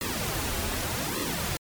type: noise with flanger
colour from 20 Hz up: pink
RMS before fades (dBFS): -30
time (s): 0.01-1.57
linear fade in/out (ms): 2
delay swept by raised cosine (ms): 1.3 to 6.6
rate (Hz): 0.84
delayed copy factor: -0.9
effects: MP3 96 kbps